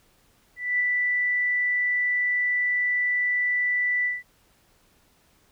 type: tone with ADSR envelope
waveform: sine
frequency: 1975.5 Hz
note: B6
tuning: in tune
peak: -19 dBFS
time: 0.56-4.23 s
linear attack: 240 ms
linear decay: 8 ms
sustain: -2 dB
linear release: 180 ms
effects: pink hiss -62 dBFS RMS until 5.51 s